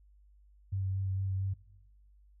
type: tone with vibrato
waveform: sine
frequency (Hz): 96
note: G2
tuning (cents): -36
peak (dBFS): -30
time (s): 0.72-1.54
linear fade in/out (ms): 10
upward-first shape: sine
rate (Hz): 4.4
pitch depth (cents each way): 18
effects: noise-tail reverb RT60 1.0 s tail -21 dB re dry + added 50 Hz sine -58 dBFS peak until 2.4 s

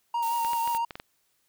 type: tone with vibrato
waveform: triangle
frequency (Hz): 932.3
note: A#5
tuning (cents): 0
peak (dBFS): -23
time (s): 0.14-0.85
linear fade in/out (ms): 5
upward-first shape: sine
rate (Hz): 5.9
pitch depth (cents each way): 24
type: noise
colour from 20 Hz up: blue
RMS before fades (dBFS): -39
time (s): 0.22-0.78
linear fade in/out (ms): 10
type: clicks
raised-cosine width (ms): 0.3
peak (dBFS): -21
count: 7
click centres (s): 0.448 / 0.533 / 0.676 / 0.749 / 0.908 / 0.955 / 0.999
effects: white hiss -71 dBFS RMS until 1.48 s

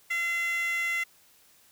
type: tone with high-pass filter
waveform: 15% pulse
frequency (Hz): 684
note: F5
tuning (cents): -36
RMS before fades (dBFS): -29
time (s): 0.1-1.04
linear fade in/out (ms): 10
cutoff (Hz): 2000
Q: 5
effects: white hiss -60 dBFS RMS until 1.71 s

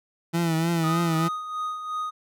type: tone with vibrato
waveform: 30% pulse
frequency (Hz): 165.5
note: E3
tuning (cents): +7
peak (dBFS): -19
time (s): 0.33-1.29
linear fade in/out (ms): 20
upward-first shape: triangle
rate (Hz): 3.3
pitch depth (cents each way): 68
type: tone with tremolo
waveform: triangle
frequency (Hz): 1244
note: D#6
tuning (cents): -1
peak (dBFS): -24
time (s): 0.83-2.11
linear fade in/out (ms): 20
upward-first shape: sine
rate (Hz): 2.8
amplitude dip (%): 55
effects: none

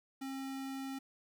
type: tone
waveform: square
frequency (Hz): 268.9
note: C4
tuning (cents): +47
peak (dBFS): -40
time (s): 0.21-0.99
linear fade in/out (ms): 10
effects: 12-bit

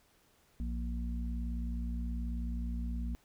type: harmonic tone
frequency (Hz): 58.8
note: A#1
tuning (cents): +16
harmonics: 1 / 3 / 4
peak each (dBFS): -34 / -45 / -42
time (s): 0.6-3.15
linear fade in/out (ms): 0
effects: pink hiss -68 dBFS RMS until 3.24 s

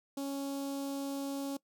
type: tone with notch filter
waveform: sawtooth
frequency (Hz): 277.2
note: C#4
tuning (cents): 0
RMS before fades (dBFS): -37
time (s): 0.17-1.57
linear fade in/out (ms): 5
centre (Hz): 1900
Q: 0.51
effects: noise-tail reverb RT60 0.1 s tail -21 dB re dry

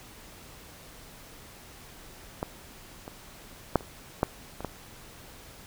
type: clicks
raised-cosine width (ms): 1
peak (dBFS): -15 / -25 / -6 / -29 / -8 / -24 / -17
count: 7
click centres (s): 2.429 / 3.079 / 3.757 / 3.808 / 4.231 / 4.606 / 4.647
effects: pink hiss -49 dBFS RMS until 5.66 s

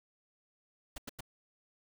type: noise bursts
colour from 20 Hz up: pink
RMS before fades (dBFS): -42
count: 3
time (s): 0.96-1.207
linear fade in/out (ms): 5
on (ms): 21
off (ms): 92
effects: none

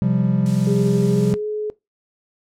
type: chord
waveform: triangle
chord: C suspended fourth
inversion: none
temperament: equal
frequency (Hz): 130.81 / 174.61 / 196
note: C3 / F3 / G3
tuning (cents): 0 / 0 / 0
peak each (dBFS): -18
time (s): 0.02-1.34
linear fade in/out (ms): 0
type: noise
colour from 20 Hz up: blue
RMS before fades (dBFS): -33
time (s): 0.46-1.33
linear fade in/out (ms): 0
type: tone with pitch glide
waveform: sine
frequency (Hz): 404.8 to 424.4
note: G#4 to G#4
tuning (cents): -44 to +38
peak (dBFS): -21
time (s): 0.67-1.7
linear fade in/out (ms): 0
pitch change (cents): +82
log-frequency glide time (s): 1.06-1.46
effects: noise-tail reverb RT60 0.2 s tail -20 dB re dry + low-pass 7000 Hz 12 dB/octave

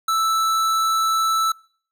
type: tone with hard clipping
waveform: sine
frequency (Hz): 1318.5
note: E6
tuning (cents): 0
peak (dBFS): -19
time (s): 0.08-1.52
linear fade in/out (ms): 5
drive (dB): 17
effects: noise-tail reverb RT60 0.5 s tail -25 dB re dry

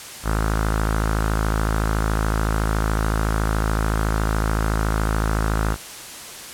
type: tone with low-pass filter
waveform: sawtooth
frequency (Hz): 53.8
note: A1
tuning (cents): -38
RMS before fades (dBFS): -21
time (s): 0.23-5.77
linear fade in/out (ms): 50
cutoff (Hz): 1400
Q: 3.7
effects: white hiss -36 dBFS RMS until 6.53 s + low-pass 11000 Hz 12 dB/octave

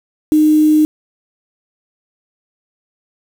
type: tone with quantisation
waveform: sine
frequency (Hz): 306.7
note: D#4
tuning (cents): -25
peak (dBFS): -7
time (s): 0.32-0.85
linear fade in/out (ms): 0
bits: 5
effects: none

